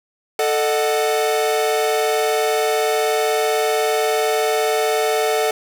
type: chord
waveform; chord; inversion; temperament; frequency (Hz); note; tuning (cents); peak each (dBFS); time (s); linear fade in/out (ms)
45% pulse; D# diminished; second; equal with one note detuned; 440 / 611.9 / 740; A4 / D#5 / F#5; 0 / -29 / 0; -19 / -23 / -22; 0.39-5.51; 2
effects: none